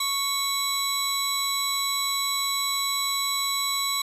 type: tone pair together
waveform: 25% pulse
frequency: 1107 / 3945 Hz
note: C#6 / B7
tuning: -3 / -3 cents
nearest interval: octave + minor seventh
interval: 2200 cents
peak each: -25 / -22 dBFS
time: 0-4.02 s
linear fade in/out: 5 ms
effects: resampled to 32000 Hz